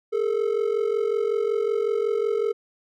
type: ring-modulated tone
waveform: triangle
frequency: 435.1 Hz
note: A4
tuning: 19 cents flat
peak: -16 dBFS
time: 0.12-2.53 s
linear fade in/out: 20 ms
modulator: 22.7 Hz
effects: none